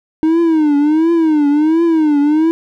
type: tone with vibrato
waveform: triangle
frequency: 311.1 Hz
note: D#4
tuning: in tune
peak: -7 dBFS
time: 0.23-2.51 s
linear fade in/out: 0 ms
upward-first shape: triangle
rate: 1.4 Hz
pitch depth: 160 cents each way
effects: none